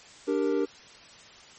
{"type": "chord", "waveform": "triangle", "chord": "G minor", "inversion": "second", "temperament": "equal", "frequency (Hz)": [293.7, 392, 466.2], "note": ["D4", "G4", "Bb4"], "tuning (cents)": [0, 0, 0], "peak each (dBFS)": -26, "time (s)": [0.27, 0.66], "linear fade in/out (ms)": 20, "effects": ["white hiss -50 dBFS RMS until 1.58 s", "MP3 32 kbps"]}